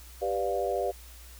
sine chord, G dominant seventh, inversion none, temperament equal with one note detuned, 392 / 493.9 / 587.3 / 701.7 Hz, G4 / B4 / D5 / F5, 0 / 0 / 0 / +8 cents, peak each -32 dBFS, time 0.21-0.92 s, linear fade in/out 20 ms, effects added 60 Hz sine -47 dBFS peak until 1.39 s + white hiss -52 dBFS RMS until 1.39 s

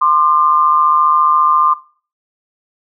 sine tone pair together, 1046.5 / 1201.1 Hz, C6 / D6, 0 / +39 cents, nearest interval major second, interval 239 cents, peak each -12 dBFS, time 0.01-1.74 s, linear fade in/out 10 ms, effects noise-tail reverb RT60 0.4 s tail -17 dB re dry

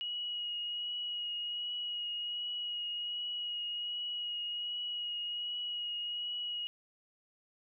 sine tone with vibrato, 2900 Hz, F#7, 35 cents flat, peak -35 dBFS, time 0.01-6.67 s, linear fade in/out 0 ms, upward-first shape triangle, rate 1.3 Hz, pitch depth 16 cents each way, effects none

